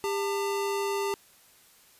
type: tone pair together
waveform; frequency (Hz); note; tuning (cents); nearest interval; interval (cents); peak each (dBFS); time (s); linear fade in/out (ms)
square; 399.5 / 896.8; G4 / A5; +33 / +33; octave + major second; 1400; -29 / -34; 0.04-1.14; 0
effects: white hiss -58 dBFS RMS until 1.99 s + resampled to 32000 Hz